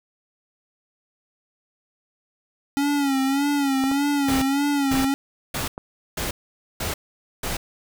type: tone with vibrato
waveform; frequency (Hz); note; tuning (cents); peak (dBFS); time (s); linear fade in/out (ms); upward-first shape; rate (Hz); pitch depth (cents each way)
square; 277.2; C#4; 0; -20; 2.77-5.14; 0; sine; 1.7; 72
type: clicks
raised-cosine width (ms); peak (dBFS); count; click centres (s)
1; -18; 4; 3.839 / 3.915 / 4.387 / 5.779
type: noise bursts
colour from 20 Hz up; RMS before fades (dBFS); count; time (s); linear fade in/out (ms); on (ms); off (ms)
pink; -27; 6; 4.28-7.57; 5; 140; 490
effects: none